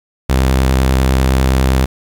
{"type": "tone with vibrato", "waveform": "sawtooth", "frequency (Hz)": 65.41, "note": "C2", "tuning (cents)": 0, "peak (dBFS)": -6, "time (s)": [0.29, 1.86], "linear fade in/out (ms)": 10, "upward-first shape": "triangle", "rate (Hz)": 9.9, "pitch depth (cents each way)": 22, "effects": ["7-bit"]}